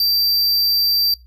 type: tone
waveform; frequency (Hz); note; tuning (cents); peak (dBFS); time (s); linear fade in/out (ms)
square; 4686; D8; -5; -15; 0-1.14; 2
effects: noise-tail reverb RT60 0.2 s tail -22 dB re dry + added 60 Hz sine -43 dBFS peak until 1.26 s